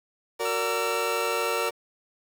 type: chord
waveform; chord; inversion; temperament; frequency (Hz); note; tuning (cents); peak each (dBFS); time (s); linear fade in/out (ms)
30% pulse; Gb augmented; none; just; 370 / 462.5 / 578.1; Gb4 / Bb4 / D5; 0 / -14 / -27; -31 / -26 / -29; 0.39-1.71; 20
type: tone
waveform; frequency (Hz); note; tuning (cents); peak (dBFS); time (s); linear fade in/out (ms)
25% pulse; 1344; E6; +33; -26; 0.45-1.69; 5
effects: 8-bit